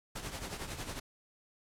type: noise with tremolo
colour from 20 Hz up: pink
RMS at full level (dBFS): -38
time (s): 0.15-1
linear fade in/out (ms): 10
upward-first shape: triangle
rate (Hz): 11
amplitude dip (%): 70
effects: low-pass 11000 Hz 12 dB/octave